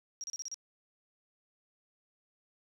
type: tone bursts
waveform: sine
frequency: 5650 Hz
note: F8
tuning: 19 cents sharp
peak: -37 dBFS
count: 6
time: 0.21-0.543 s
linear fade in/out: 0 ms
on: 28 ms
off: 33 ms
effects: 11-bit